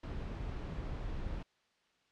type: noise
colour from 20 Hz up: brown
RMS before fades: -40 dBFS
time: 0.03-1.43 s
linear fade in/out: 5 ms
effects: white hiss -73 dBFS RMS until 2.11 s + low-pass 4000 Hz 12 dB/octave